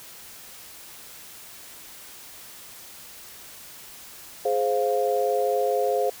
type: chord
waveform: sine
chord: F minor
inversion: first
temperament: just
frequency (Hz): 419.1 / 523.8 / 698.5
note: Ab4 / C5 / F5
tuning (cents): +16 / +2 / 0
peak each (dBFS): -25 / -24 / -26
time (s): 4.45-6.1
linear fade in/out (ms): 5
effects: white hiss -44 dBFS RMS until 6.2 s